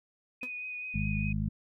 sine tone with vibrato, 2490 Hz, D#7, 1 cent sharp, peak -36 dBFS, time 0.41-1.33 s, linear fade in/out 10 ms, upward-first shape triangle, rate 4.9 Hz, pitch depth 21 cents each way
35% pulse tone with exponential decay, 250 Hz, B3, 21 cents sharp, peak -35 dBFS, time 0.43-0.51 s, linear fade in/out 1 ms, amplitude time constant 16 ms
harmonic tone, 51.91 Hz, G#1, in tune, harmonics 1 / 2 / 3 / 4, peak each -34 / -34 / -34 / -34 dBFS, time 0.94-1.49 s, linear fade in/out 10 ms
effects none

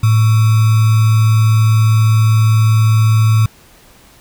sine tone with sample-and-hold, 110 Hz, A2, in tune, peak -7 dBFS, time 0.03-3.46 s, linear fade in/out 5 ms, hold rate 1225 Hz, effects pink hiss -45 dBFS RMS until 4.2 s

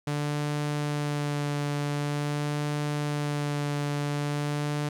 sawtooth tone with vibrato, 146.4 Hz, D3, 5 cents flat, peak -23 dBFS, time 0.07-4.89 s, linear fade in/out 5 ms, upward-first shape sine, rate 0.46 Hz, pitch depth 15 cents each way, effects low-pass 10000 Hz 12 dB/octave + 10-bit

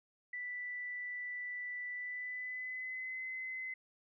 sine tone with pitch glide, 1975.5 to 2043 Hz, B6 to C7, 0 to -42 cents, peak -39 dBFS, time 0.33-3.74 s, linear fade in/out 5 ms, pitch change +58 cents, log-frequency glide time 1.92-3.23 s, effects none

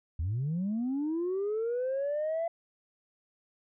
sine linear sweep, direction up, 73.42 to 679 Hz, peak -27 dBFS, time 0.19-2.48 s, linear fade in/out 5 ms, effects tanh soft clip ceiling -26 dBFS

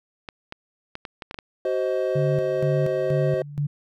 clicks, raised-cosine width 0.3 ms, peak -18 dBFS, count 8, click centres 0.288 / 0.524 / 0.954 / 1.052 / 1.222 / 1.311 / 1.344 / 1.388 s
triangle chord, C diminished, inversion second, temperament just, 376.7 / 523.3 / 627.9 Hz, Gb4 / C5 / Eb5, +31 / 0 / +16 cents, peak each -24 / -23 / -25 dBFS, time 1.65-3.42 s, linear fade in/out 2 ms
sine tone with tremolo, 145.3 Hz, D3, 18 cents flat, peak -21 dBFS, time 2.15-3.67 s, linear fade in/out 10 ms, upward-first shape square, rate 2.1 Hz, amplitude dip 80%
effects none

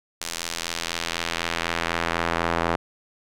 sawtooth tone with band-pass filter sweep, 84 Hz, E2, 33 cents sharp, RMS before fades -27 dBFS, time 0.21-2.76 s, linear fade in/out 5 ms, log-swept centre 6900 to 1000 Hz, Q 0.81, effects none

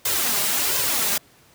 white noise with flanger, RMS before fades -22 dBFS, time 0.05-1.18 s, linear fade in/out 5 ms, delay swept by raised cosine 1.9 to 5 ms, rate 1.4 Hz, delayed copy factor +0.7, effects pink hiss -54 dBFS RMS until 1.54 s + high-pass 80 Hz 12 dB/octave

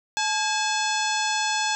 harmonic tone with a mistuned harmonic, 861 Hz, A5, 38 cents flat, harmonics 1 / 2 / 3 / 4 / 5 / 6 / 7 / 8 / 9, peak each -26 / -29 / -31 / -32 / -33 / -34 / -34 / -35 / -36 dBFS, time 0.17-1.75 s, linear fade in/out 0 ms, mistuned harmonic 2, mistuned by -100 cents, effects none

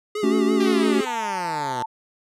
square tone with vibrato, 407.8 Hz, G#4, 32 cents flat, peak -25 dBFS, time 0.15-1.05 s, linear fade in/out 5 ms, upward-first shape sine, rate 5.9 Hz, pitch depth 85 cents each way
triangle chord, F# minor, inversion first, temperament equal with one note detuned, 220 / 279.9 / 370 Hz, A3 / C#4 / F#4, 0 / +17 / 0 cents, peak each -20 dBFS, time 0.23-1.01 s, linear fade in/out 5 ms
5% pulse exponential sweep, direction down, 407.1 to 116.8 Hz, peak -17 dBFS, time 0.6-1.83 s, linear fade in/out 5 ms
sine tone with pitch glide, 900 to 887.6 Hz, A5 to A5, +39 to +15 cents, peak -25 dBFS, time 1.06-1.86 s, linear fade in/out 10 ms, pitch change -24 cents, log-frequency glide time 1.32-1.41 s
effects low-pass 9000 Hz 12 dB/octave

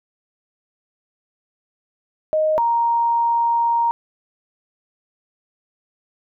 sine tone pair in turn, 622.3 / 934.2 Hz, D#5 / A#5, 0 / +3 cents, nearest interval perfect fifth, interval 703 cents, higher second, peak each -15 dBFS, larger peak neither, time 2.33-2.58 / 2.58-3.91 s, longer second, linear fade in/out 0 ms, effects none

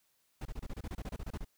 brown noise bursts, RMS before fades -39 dBFS, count 15, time 0.41-1.447 s, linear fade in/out 5 ms, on 43 ms, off 28 ms, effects white hiss -74 dBFS RMS until 1.57 s

